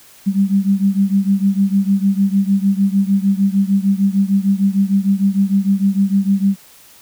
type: beating tone pair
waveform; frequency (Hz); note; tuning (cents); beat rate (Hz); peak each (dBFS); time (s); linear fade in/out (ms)
sine; 194.3 / 200.9; G3 / G3; -15 / +43; 6.6; -14 / -16; 0.26-6.56; 20
effects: white hiss -45 dBFS RMS until 7.01 s